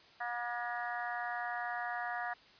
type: harmonic tone with a mistuned harmonic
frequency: 240 Hz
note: B3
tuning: 49 cents flat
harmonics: 3 / 4 / 5 / 6 / 7 / 8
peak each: -39 / -45 / -45 / -45 / -42 / -45 dBFS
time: 0.2-2.34 s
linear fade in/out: 10 ms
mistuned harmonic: 8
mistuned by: -22 cents
effects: white hiss -60 dBFS RMS until 2.59 s + resampled to 11025 Hz